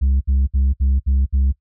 sine tone bursts, 67.1 Hz, C2, 44 cents sharp, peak -10 dBFS, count 6, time 0.01-1.525 s, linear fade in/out 20 ms, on 200 ms, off 63 ms, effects noise-tail reverb RT60 0.1 s tail -21 dB re dry + tanh soft clip ceiling -12 dBFS

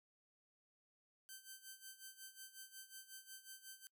5% pulse tone with tremolo, 1549 Hz, G6, 21 cents flat, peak -40 dBFS, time 1.29-3.87 s, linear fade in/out 0 ms, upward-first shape sine, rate 5.5 Hz, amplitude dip 80%, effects noise-tail reverb RT60 0.1 s tail -24 dB re dry

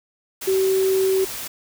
sine tone in noise, 381.7 Hz, G4, 46 cents flat, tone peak -16 dBFS, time 0.47-1.25 s, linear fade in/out 10 ms, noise white, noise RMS -31 dBFS, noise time 0.41-1.48 s, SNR +12 dB, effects none

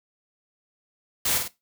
white noise with echo, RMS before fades -24 dBFS, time 1.25-1.38 s, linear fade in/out 5 ms, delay 50 ms, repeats 2, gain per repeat -5 dB, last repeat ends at 1.48 s, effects noise-tail reverb RT60 0.2 s tail -17 dB re dry

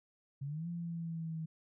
sine exponential two-way sweep, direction up then down, 134.3 to 172.4 to 159.3 Hz, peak -37 dBFS, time 0.41-1.46 s, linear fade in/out 10 ms, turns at 0.68 s, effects none

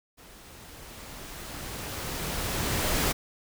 pink noise with level ramp, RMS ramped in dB -51 to -25 dBFS, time 0.17-3.13 s, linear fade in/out 20 ms, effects none

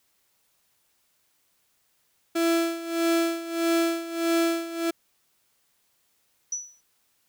35% pulse tone with tremolo, 333.6 Hz, E4, 21 cents sharp, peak -18 dBFS, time 2.35-4.91 s, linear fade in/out 10 ms, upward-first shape sine, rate 1.6 Hz, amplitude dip 80%
sine tone with exponential decay, 5920 Hz, F#8, in tune, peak -24 dBFS, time 6.52-6.81 s, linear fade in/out 5 ms, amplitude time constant 62 ms
effects white hiss -69 dBFS RMS until 7.28 s

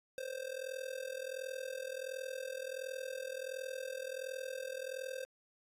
square tone with amplitude modulation, 523.3 Hz, C5, in tune, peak -37 dBFS, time 0.18-5.25 s, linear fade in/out 0 ms, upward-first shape sine, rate 41.4 Hz, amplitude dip 85%, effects resampled to 32000 Hz

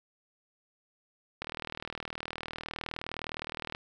click train, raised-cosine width 0.3 ms, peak -20 dBFS, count 93, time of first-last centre 1.42-3.749 s, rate 39.5 Hz, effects none

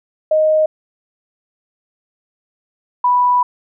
sine tone pair in turn, 622.3 / 985.8 Hz, D#5 / B5, 0 / -3 cents, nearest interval minor sixth, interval 797 cents, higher second, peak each -10 dBFS, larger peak neither, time 0.31-0.66 / 3.04-3.43 s, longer second, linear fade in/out 5 ms, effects none

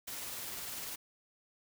white noise with tremolo, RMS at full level -41 dBFS, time 0.07-0.96 s, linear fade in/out 10 ms, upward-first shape sine, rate 20 Hz, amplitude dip 25%, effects none

